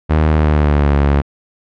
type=tone with pitch glide; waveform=sawtooth; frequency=77.78 to 70.91 Hz; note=D#2 to C#2; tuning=0 to +40 cents; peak=-6 dBFS; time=0.09-1.22 s; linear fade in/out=20 ms; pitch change=-160 cents; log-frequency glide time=0.31-0.96 s; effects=low-pass 2000 Hz 12 dB/octave